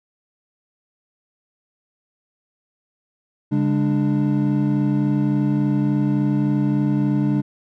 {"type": "tone cluster", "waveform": "triangle", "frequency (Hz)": [139.8, 203.3, 295.5], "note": ["C#3", "G#3", "D4"], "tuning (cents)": [15, -37, 11], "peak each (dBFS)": -19, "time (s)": [3.51, 7.42], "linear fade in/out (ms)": 20, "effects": []}